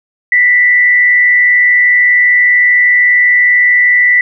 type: tone with frequency modulation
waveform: sine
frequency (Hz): 1975.5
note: B6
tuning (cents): 0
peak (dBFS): -5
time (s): 0.32-4.21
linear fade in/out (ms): 2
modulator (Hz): 113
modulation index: 0.41
effects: none